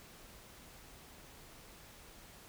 silence, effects pink hiss -56 dBFS RMS until 2.48 s

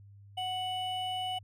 triangle tone pair together, 740 / 2960 Hz, F#5 / F#7, 0 / 0 cents, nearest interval 2 octaves, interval 2400 cents, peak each -32 / -35 dBFS, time 0.37-1.39 s, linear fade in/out 10 ms, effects added 100 Hz sine -51 dBFS peak until 1.43 s

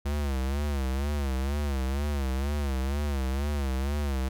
square tone with vibrato, 69.3 Hz, C#2, in tune, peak -27 dBFS, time 0.05-4.29 s, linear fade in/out 10 ms, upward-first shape sine, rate 2.1 Hz, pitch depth 110 cents each way, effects none

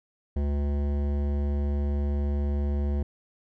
sine tone with hard clipping, 71.7 Hz, D2, 41 cents flat, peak -26 dBFS, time 0.36-3.03 s, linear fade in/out 5 ms, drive 15 dB, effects none

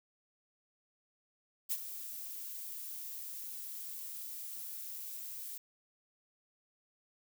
violet noise with ADSR envelope, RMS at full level -32 dBFS, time 1.69-5.58 s, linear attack 25 ms, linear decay 51 ms, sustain -12 dB, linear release 6 ms, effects none

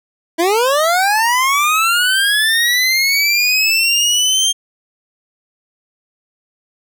25% pulse linear sweep, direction up, 318.9 to 3200 Hz, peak -8 dBFS, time 0.38-4.53 s, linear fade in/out 20 ms, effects none

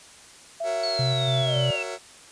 sine tone with pitch glide, 667 to 587.4 Hz, E5 to D5, +20 to 0 cents, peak -26 dBFS, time 0.6-1.76 s, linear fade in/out 10 ms, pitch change -220 cents, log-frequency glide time 1.44-1.57 s
sawtooth chord, F# dominant seventh, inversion none, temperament just, 370 / 462.5 / 555 / 666 Hz, F#4 / A#4 / C#5 / E5, 0 / -14 / +2 / +18 cents, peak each -33 / -33 / -32 / -32 dBFS, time 0.63-1.99 s, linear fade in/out 50 ms
sine linear sweep, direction down, 4449 to 2637 Hz, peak -27 dBFS, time 0.83-1.83 s, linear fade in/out 5 ms
sine tone with tremolo, 129.3 Hz, C3, 20 cents flat, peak -22 dBFS, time 0.99-1.71 s, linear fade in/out 5 ms, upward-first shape square, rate 3.5 Hz, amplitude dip 25%
effects white hiss -48 dBFS RMS until 2.31 s + resampled to 22050 Hz

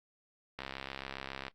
click train, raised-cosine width 0.3 ms, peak -23 dBFS, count 61, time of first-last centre 0.59-1.482 s, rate 67.3 Hz, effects noise-tail reverb RT60 0.1 s tail -20 dB re dry + Opus 48 kbps

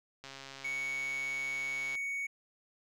click train, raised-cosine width 0.2 ms, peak -29 dBFS, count 234, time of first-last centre 0.24-1.953 s, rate 136 Hz
triangle tone, 2231 Hz, C#7, 11 cents sharp, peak -32 dBFS, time 0.64-2.27 s, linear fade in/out 10 ms
effects none

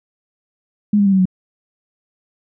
sine tone with pitch steps, 207.7 / 201.8 / 196.04 / 190.46 / 185.04 Hz, G#3 / G#3 / G3 / G3 / F#3, 0 / -49 / 0 / -50 / 0 cents, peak -10 dBFS, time 0.93-1.255 s, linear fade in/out 5 ms, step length 65 ms, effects none

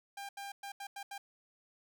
sawtooth tone bursts at uneven times, 798 Hz, G5, 31 cents sharp, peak -38 dBFS, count 6, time 0.17-0.29 / 0.37-0.52 / 0.63-0.72 / 0.8-0.87 / 0.96-1.03 / 1.11-1.18 s, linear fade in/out 5 ms, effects none

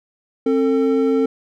triangle tone pair together, 266.4 / 448 Hz, C4 / A4, +31 / +31 cents, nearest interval major sixth, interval 900 cents, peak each -15 dBFS, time 0.46-1.26 s, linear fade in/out 5 ms, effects none

